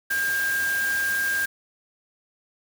sine tone in noise, 1604 Hz, G6, 39 cents sharp, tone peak -22 dBFS, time 0.1-1.46 s, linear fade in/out 10 ms, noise white, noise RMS -33 dBFS, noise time 0.1-1.46 s, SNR +8 dB, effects none

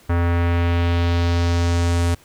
square tone with low-pass filter sweep, 85.9 Hz, F2, 28 cents flat, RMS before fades -18 dBFS, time 0.09-2.15 s, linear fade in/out 10 ms, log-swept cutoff 1600 to 9800 Hz, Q 1.4, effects pink hiss -51 dBFS RMS until 2.24 s

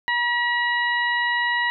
harmonic tone with a mistuned harmonic, 960 Hz, B5, 49 cents flat, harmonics 1 / 2 / 3 / 4, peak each -25 / -21 / -32 / -33 dBFS, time 0.08-1.7 s, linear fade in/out 0 ms, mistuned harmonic 4, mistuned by +31 cents, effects none

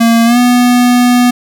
square tone with pitch glide, 230.3 to 245.4 Hz, A#3 to B3, -21 to -11 cents, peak -6 dBFS, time 0-1.31 s, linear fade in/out 10 ms, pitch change +110 cents, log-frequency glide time 0.25-0.38 s, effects none

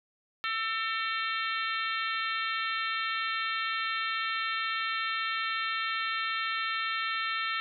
harmonic tone with a mistuned harmonic, 450.9 Hz, A4, 42 cents sharp, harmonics 3 / 4 / 5 / 6 / 7 / 8 / 9, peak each -33 / -35 / -37 / -39 / -40 / -41 / -42 dBFS, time 0.44-7.6 s, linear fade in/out 0 ms, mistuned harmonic 3, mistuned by -32 cents, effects none

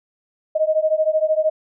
sine beating tone pair, 620 / 633 Hz, D#5 / D#5, -6 / +30 cents, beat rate 13 Hz, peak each -18 / -19 dBFS, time 0.55-1.5 s, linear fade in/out 10 ms, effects none

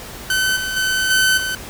sawtooth tone with level steps, 1523 Hz, F#6, 50 cents sharp, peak -12 / -18 / -13 / -9 / -17 dBFS, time 0.3-1.55 s, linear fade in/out 2 ms, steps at 0.56 / 0.76 / 1.1 / 1.37 s, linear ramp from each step 10 ms, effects pink hiss -34 dBFS RMS until 1.69 s

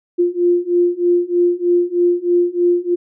sine beating tone pair, 349.2 / 352.4 Hz, F4 / F4, 0 / +16 cents, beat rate 3.2 Hz, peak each -16 / -15 dBFS, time 0.18-2.96 s, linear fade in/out 20 ms, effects none

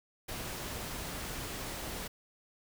pink noise, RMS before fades -40 dBFS, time 0.28-2.08 s, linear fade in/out 10 ms, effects none

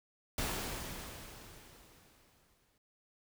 pink noise with exponential decay, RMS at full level -35 dBFS, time 0.38-2.78 s, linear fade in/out 2 ms, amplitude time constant 520 ms, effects none

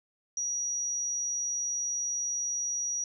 sine tone, 5780 Hz, F#8, 41 cents flat, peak -29 dBFS, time 0.37-3.04 s, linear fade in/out 2 ms, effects none

